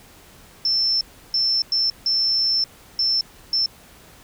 sine tone bursts at uneven times, 5340 Hz, E8, 22 cents sharp, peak -17 dBFS, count 6, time 0.65-1.01 / 1.34-1.62 / 1.72-1.9 / 2.06-2.64 / 2.99-3.21 / 3.53-3.66 s, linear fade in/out 2 ms, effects pink hiss -48 dBFS RMS until 4.23 s

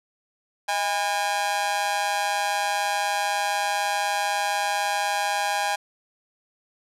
sawtooth tone with amplitude modulation, 813 Hz, G#5, 37 cents flat, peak -15 dBFS, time 0.68-5.76 s, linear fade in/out 10 ms, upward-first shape sine, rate 184 Hz, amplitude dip 85%, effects low-pass 11000 Hz 12 dB/octave

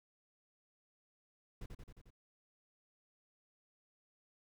brown noise with echo, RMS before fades -45 dBFS, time 1.61-1.66 s, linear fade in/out 5 ms, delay 89 ms, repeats 5, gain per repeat -3 dB, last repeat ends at 2.105 s, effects none

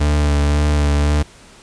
40% pulse tone with vibrato, 73.42 Hz, D2, in tune, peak -12 dBFS, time 0-1.23 s, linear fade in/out 10 ms, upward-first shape sine, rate 1.9 Hz, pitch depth 20 cents each way, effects pink hiss -44 dBFS RMS until 1.62 s + resampled to 22050 Hz

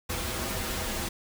pink noise with comb filter, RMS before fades -32 dBFS, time 0.09-1.09 s, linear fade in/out 10 ms, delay 6.9 ms, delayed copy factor -0.75, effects none

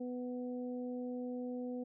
harmonic tone, 248.2 Hz, B3, 9 cents sharp, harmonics 1 / 2 / 3, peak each -39 / -43 / -55 dBFS, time 0-1.84 s, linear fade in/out 10 ms, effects none

